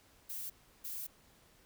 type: noise bursts at uneven times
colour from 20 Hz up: violet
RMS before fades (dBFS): -42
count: 2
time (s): 0.29-0.5 / 0.84-1.07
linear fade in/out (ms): 10
effects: pink hiss -65 dBFS RMS until 1.65 s